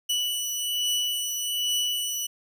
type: beating tone pair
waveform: sawtooth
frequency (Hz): 2957 / 2958.2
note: F#7 / F#7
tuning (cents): -2 / -1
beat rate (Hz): 1.2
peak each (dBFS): -29 / -23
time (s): 0.09-2.27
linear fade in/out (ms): 10
effects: none